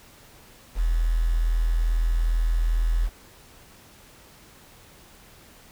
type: tone with quantisation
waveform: sine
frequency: 41.2 Hz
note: E1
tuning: in tune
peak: -19 dBFS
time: 0.75-3.1 s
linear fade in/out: 50 ms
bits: 7
effects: pink hiss -51 dBFS RMS until 5.71 s

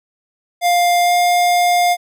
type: tone with pitch glide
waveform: square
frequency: 702 to 706.9 Hz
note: F5 to F5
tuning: +9 to +21 cents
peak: -12 dBFS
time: 0.61-1.97 s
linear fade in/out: 50 ms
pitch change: +12 cents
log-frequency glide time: 1.02-1.13 s
effects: none

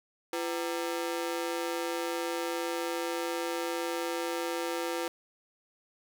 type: ring-modulated tone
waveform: sawtooth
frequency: 422.6 Hz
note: G#4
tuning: 30 cents sharp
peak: -24 dBFS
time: 0.33-5.08 s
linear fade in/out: 2 ms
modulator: 80.9 Hz
effects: 10-bit

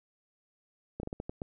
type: slowing click train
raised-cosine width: 2 ms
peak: -23 dBFS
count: 7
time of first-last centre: 1-1.418 s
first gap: 32 ms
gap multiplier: 1.31
effects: none

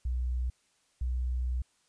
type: tone pair in turn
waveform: sine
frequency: 61.9 / 62.19 Hz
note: B1 / B1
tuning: +5 / +13 cents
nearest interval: unison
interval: 8 cents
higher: second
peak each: -28 dBFS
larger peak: neither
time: 0.05-0.5 / 1.01-1.62 s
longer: second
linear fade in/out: 5 ms
effects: white hiss -70 dBFS RMS until 1.88 s + resampled to 22050 Hz

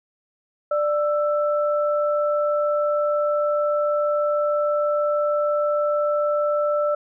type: tone pair together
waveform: sine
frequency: 591 / 1326.8 Hz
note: D5 / E6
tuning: +11 / +11 cents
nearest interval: octave + major second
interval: 1400 cents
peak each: -19 / -26 dBFS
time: 0.71-6.95 s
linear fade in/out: 5 ms
effects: none

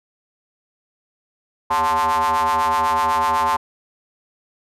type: ring-modulated tone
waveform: square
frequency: 80 Hz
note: D#2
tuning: 49 cents sharp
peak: -14 dBFS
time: 1.7-3.57 s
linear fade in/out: 10 ms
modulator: 964 Hz
effects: resampled to 32000 Hz

